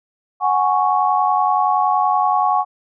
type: chord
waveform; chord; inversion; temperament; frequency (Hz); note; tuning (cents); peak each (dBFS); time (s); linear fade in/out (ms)
sine; F# suspended second; none; equal; 740 / 830.6 / 1108.7; F#5 / G#5 / C#6; 0 / 0 / 0; -18; 0.4-2.65; 50
effects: none